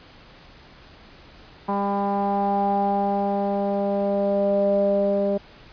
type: tone with low-pass filter sweep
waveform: sawtooth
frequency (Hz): 200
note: G3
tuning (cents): +35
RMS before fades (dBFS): -22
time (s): 1.68-5.38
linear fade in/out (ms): 10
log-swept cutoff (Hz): 930 to 550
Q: 7.6
effects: pink hiss -48 dBFS RMS until 5.72 s + resampled to 11025 Hz